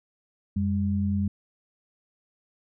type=tone pair together; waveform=sine; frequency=90.58 / 201 Hz; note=F#2 / G3; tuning=-36 / +44 cents; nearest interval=octave + major second; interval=1380 cents; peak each=-26 / -25 dBFS; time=0.56-1.28 s; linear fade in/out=5 ms; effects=none